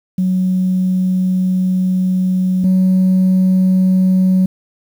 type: tone pair in turn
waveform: sine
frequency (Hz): 185 / 186.39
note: F#3 / F#3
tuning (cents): 0 / +13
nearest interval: unison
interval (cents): 13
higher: second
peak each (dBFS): -11 / -7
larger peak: second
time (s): 0.18-2.64 / 2.64-4.46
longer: first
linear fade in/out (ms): 5
effects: tanh soft clip ceiling -7 dBFS + 7-bit